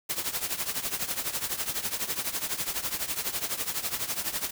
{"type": "noise with tremolo", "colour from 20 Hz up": "white", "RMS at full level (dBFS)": -28, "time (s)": [0.09, 4.51], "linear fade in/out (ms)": 10, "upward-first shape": "triangle", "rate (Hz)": 12, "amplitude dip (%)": 85, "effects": []}